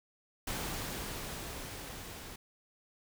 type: noise with level ramp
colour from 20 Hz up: pink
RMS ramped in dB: -37 to -47 dBFS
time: 0.47-2.36 s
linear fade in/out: 5 ms
effects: none